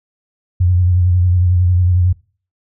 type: tone with vibrato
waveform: sine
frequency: 89.6 Hz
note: F2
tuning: 45 cents sharp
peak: -9 dBFS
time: 0.6-2.13 s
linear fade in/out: 10 ms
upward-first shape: sine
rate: 11 Hz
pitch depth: 46 cents each way
effects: noise-tail reverb RT60 0.4 s tail -22 dB re dry